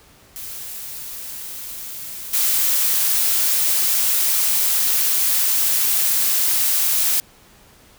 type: noise with level steps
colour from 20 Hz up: blue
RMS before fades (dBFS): -32 / -18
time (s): 0.36-7.2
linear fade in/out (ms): 0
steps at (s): 2.33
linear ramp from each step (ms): 10
effects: pink hiss -50 dBFS RMS until 7.98 s